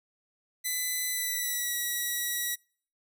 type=tone with pitch glide; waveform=5% pulse; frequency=2004 to 1930.2 Hz; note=B6 to B6; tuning=+25 to -40 cents; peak=-19 dBFS; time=0.64-2.56 s; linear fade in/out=20 ms; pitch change=-65 cents; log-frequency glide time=1.1-1.75 s; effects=noise-tail reverb RT60 0.5 s tail -26 dB re dry